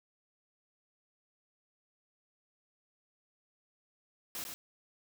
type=noise with echo; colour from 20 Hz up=white; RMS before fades=-40 dBFS; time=4.35-4.44 s; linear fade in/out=0 ms; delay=100 ms; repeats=1; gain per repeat=-4 dB; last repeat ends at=4.54 s; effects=none